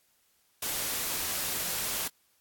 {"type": "noise", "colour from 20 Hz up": "white", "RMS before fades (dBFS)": -32, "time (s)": [0.62, 2.08], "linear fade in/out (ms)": 5, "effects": ["white hiss -69 dBFS RMS until 2.4 s", "AAC 64 kbps"]}